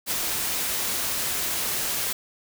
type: noise with ADSR envelope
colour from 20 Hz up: white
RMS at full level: -25 dBFS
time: 0.06-2.13 s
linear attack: 50 ms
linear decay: 28 ms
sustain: -2 dB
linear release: 5 ms
effects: none